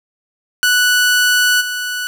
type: tone with level steps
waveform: sawtooth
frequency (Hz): 1480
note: F#6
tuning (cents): 0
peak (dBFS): -7 / -16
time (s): 0.63-2.07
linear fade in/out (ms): 0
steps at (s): 1.6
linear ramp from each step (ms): 20
effects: none